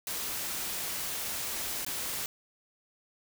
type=noise with dropouts; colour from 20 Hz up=white; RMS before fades=-35 dBFS; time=0.07-2.26 s; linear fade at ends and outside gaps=1 ms; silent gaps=1.849-1.864 s; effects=none